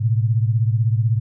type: beating tone pair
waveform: sine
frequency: 110 / 126 Hz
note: A2 / B2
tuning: 0 / +35 cents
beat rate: 16 Hz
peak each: -16 / -21 dBFS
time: 0-1.2 s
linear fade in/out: 20 ms
effects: none